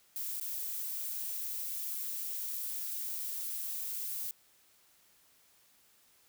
violet noise with dropouts, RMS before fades -38 dBFS, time 0.16-4.31 s, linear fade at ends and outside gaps 1 ms, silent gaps 0.399-0.411 s, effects white hiss -66 dBFS RMS until 6.28 s

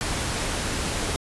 pink noise, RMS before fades -27 dBFS, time 0.01-1.16 s, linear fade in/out 0 ms, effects resampled to 24000 Hz

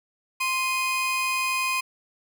40% pulse tone pair together, 1046.5 / 2489 Hz, C6 / D#7, 0 / 0 cents, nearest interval octave + minor third, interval 1500 cents, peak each -26 / -25 dBFS, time 0.4-1.81 s, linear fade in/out 10 ms, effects none

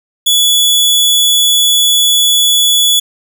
sawtooth tone, 3420 Hz, A7, 50 cents flat, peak -4 dBFS, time 0.26-3 s, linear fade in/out 10 ms, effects 7-bit

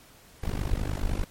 brown noise with amplitude modulation, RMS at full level -24 dBFS, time 0.43-1.25 s, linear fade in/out 5 ms, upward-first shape sine, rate 50 Hz, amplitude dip 100%, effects pink hiss -54 dBFS RMS until 1.3 s + MP3 64 kbps

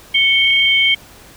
sine tone pair together, 2217 / 3151 Hz, C#7 / G7, 0 / +8 cents, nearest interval tritone, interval 608 cents, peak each -13 dBFS, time 0.14-0.95 s, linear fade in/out 10 ms, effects pink hiss -42 dBFS RMS until 1.36 s

